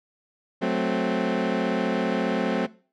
20% pulse chord, F# diminished, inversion none, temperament equal, 185 / 220 / 261.6 Hz, F#3 / A3 / C4, 0 / 0 / 0 cents, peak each -22 dBFS, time 0.61-2.67 s, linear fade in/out 20 ms, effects noise-tail reverb RT60 0.4 s tail -20 dB re dry + low-pass 3000 Hz 12 dB/octave

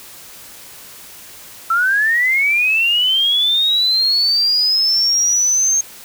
sine linear sweep, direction up, 1318.5 to 6430 Hz, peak -12 dBFS, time 1.7-5.81 s, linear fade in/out 5 ms, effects white hiss -38 dBFS RMS until 6.04 s

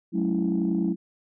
sine chord, F# minor seventh, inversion none, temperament equal with one note detuned, 185 / 215.1 / 277.2 / 329.6 Hz, F#3 / A3 / C#4 / E4, 0 / -39 / 0 / 0 cents, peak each -25 / -27 / -30 / -26 dBFS, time 0.12-0.96 s, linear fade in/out 50 ms, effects tanh soft clip ceiling -15 dBFS

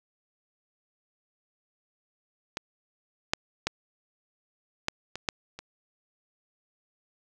clicks, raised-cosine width 0.2 ms, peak -14 / -6 / -9 / -9 / -18 / -8 / -23 dBFS, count 7, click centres 2.571 / 3.335 / 3.67 / 4.884 / 5.156 / 5.288 / 5.59 s, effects none

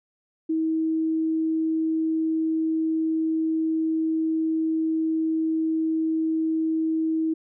sine tone, 320.1 Hz, D#4, 49 cents sharp, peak -21 dBFS, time 0.49-7.34 s, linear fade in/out 10 ms, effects none

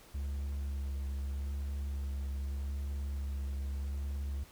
triangle tone with vibrato, 69.3 Hz, C#2, in tune, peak -32 dBFS, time 0.14-4.44 s, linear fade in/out 10 ms, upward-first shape sine, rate 0.81 Hz, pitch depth 18 cents each way, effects pink hiss -58 dBFS RMS until 4.51 s

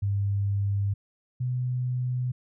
sine tone pair in turn, 100 / 125.48 Hz, G2 / B2, +35 / +28 cents, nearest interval major third, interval 393 cents, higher second, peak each -23 / -25 dBFS, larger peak first, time 0.02-0.94 / 1.4-2.32 s, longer neither, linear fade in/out 10 ms, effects none

